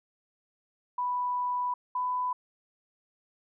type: tone pair in turn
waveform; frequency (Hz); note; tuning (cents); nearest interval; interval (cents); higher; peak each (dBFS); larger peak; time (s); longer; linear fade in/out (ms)
sine; 987.8 / 998.1; B5 / B5; 0 / +18; unison; 18; second; -27 / -27; neither; 0.98-1.74 / 1.95-2.33; first; 5
effects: none